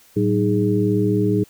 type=tone cluster; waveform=sine; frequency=111.4 / 190.5 / 309.3 / 413.4 Hz; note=A2 / G3 / D#4 / G#4; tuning=+22 / -49 / -10 / -8 cents; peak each=-21 dBFS; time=0.16-1.44 s; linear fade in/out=10 ms; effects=white hiss -52 dBFS RMS until 1.49 s